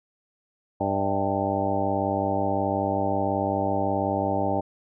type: harmonic tone with a mistuned harmonic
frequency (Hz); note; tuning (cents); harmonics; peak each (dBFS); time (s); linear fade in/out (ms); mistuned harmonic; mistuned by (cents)
98.5; G2; +9; 1 / 2 / 3 / 4 / 5 / 6 / 7 / 8 / 9; -32 / -32 / -30 / -34 / -34 / -29 / -33 / -28 / -33; 0.8-4.61; 10; 7; -85
effects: none